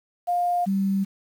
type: tone pair in turn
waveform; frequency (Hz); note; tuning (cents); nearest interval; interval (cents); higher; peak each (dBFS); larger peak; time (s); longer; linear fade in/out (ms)
sine; 706 / 194.99; F5 / G3; +19 / -9; octave + minor seventh; 2228; first; -20; neither; 0.27-0.66 / 0.66-1.05; neither; 20
effects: 8-bit